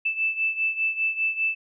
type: beating tone pair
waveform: sine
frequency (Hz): 2637 / 2642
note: E7 / E7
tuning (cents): 0 / +3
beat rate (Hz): 5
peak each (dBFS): -24 / -28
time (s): 0.05-1.55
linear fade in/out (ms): 10
effects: none